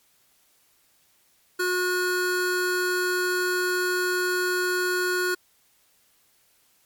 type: tone pair together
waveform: square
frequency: 362.8 / 1451 Hz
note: F#4 / F#6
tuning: -34 / -34 cents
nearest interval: 2 octaves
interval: 2400 cents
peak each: -26 dBFS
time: 1.59-5.35 s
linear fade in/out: 10 ms
effects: white hiss -63 dBFS RMS until 6.85 s + MP3 96 kbps